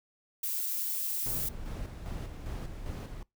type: noise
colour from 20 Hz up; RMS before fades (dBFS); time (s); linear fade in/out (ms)
violet; -33; 0.43-1.49; 5
type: noise with tremolo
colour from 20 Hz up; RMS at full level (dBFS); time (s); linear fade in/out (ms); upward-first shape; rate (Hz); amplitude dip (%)
brown; -37; 1.26-3.23; 2; square; 2.5; 45
effects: noise-tail reverb RT60 0.2 s tail -24 dB re dry